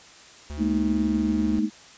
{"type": "tone with vibrato", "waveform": "square", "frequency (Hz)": 73.42, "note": "D2", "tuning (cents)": 0, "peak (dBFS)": -33, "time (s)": [0.5, 1.59], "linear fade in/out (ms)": 0, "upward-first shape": "sine", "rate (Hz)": 2.4, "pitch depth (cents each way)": 8}
{"type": "chord", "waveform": "sine", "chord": "Ab suspended second", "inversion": "none", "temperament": "equal with one note detuned", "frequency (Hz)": [212.6, 233.1, 311.1], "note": ["Ab3", "Bb3", "Eb4"], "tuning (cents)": [41, 0, 0], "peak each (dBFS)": [-24, -27, -25], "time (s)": [0.57, 1.7], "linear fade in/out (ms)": 50}
{"effects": ["white hiss -48 dBFS RMS until 1.97 s", "resampled to 16000 Hz"]}